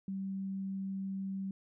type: tone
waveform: sine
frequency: 193.3 Hz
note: G3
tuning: 24 cents flat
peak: -35 dBFS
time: 0.08-1.51 s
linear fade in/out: 2 ms
effects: none